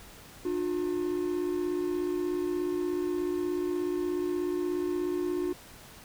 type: tone pair together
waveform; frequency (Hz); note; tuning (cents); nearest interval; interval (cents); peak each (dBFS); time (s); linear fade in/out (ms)
triangle; 301.1 / 357.8; D4 / F4; +43 / +42; minor third; 299; -31 / -27; 0.45-5.53; 5
effects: pink hiss -50 dBFS RMS until 6.04 s